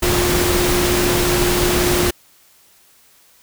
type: tone in noise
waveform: sine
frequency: 355.1 Hz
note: F4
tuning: 29 cents sharp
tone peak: -18 dBFS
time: 0.02-2.11 s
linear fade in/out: 10 ms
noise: pink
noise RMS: -18 dBFS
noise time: 0.02-2.11 s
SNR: -3 dB
effects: white hiss -52 dBFS RMS until 3.42 s